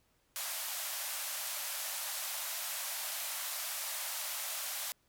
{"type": "band-pass noise", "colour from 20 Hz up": "white", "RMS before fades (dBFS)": -39, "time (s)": [0.36, 4.92], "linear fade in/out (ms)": 0, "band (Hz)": [560, 16000], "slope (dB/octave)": 96, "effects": ["pink hiss -73 dBFS RMS until 5.08 s"]}